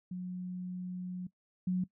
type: tone pair in turn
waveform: sine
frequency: 181.5 / 182.76 Hz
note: F#3 / F#3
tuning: -33 / -21 cents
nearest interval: unison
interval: 12 cents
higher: second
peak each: -36 / -28 dBFS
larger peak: second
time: 0.11-1.27 / 1.67-1.84 s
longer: first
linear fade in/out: 5 ms
effects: noise-tail reverb RT60 0.1 s tail -19 dB re dry